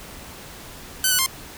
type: tone with pitch steps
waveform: 5% pulse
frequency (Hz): 1521 / 1485 / 1056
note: F#6 / F#6 / C6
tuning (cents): +47 / +6 / +16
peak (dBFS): -6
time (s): 1.04-1.262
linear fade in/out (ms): 2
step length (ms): 74
effects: pink hiss -40 dBFS RMS until 1.57 s